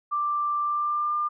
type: tone with pitch glide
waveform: sine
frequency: 1179 to 1199.6 Hz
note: D6 to D6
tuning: +6 to +36 cents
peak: -23 dBFS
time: 0.11-1.29 s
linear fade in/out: 20 ms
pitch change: +30 cents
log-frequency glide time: 0.62-1.18 s
effects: none